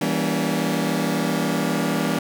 sawtooth chord, E diminished seventh, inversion none, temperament just, 164.81 / 197.78 / 237.3 / 284.8 Hz, E3 / G3 / Bb3 / Db4, 0 / +16 / +31 / +47 cents, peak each -22 dBFS, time 0.01-2.19 s, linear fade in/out 5 ms, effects none

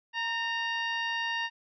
harmonic tone with a mistuned harmonic, 932.3 Hz, A#5, in tune, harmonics 1 / 2 / 3 / 4 / 5 / 6, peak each -35 / -32 / -35 / -42 / -46 / -51 dBFS, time 0.13-1.5 s, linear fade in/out 50 ms, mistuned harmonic 2, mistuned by -36 cents, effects none

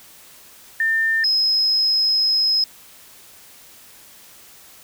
sine tone pair in turn, 1800 / 5118 Hz, A6 / D#8, +39 / +48 cents, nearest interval octave + tritone, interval 1809 cents, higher second, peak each -16 / -15 dBFS, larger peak second, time 0.8-1.24 / 1.24-2.64 s, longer second, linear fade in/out 2 ms, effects white hiss -46 dBFS RMS until 4.83 s

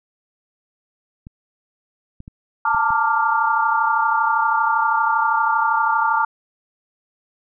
clicks, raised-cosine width 5 ms, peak -24 dBFS, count 5, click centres 1.269 / 2.204 / 2.279 / 2.747 / 2.905 s
sine chord, Bb major seventh, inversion third, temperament equal with one note detuned, 880 / 912.6 / 1174.7 / 1396.9 Hz, A5 / Bb5 / D6 / F6, 0 / -37 / 0 / 0 cents, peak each -21 dBFS, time 2.65-6.25 s, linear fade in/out 5 ms
effects none

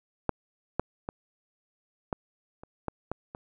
clicks, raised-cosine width 1 ms, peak -10 / -11 / -19 / -15 / -30 / -16 / -17 / -25 dBFS, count 8, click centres 0.293 / 0.796 / 1.089 / 2.128 / 2.635 / 2.883 / 3.116 / 3.349 s, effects none

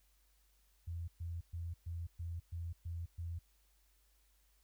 sine tone bursts, 84.8 Hz, E2, 50 cents sharp, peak -39 dBFS, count 8, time 0.87-3.39 s, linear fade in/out 10 ms, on 210 ms, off 120 ms, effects added 50 Hz sine -70 dBFS peak until 4.63 s + white hiss -75 dBFS RMS until 4.63 s

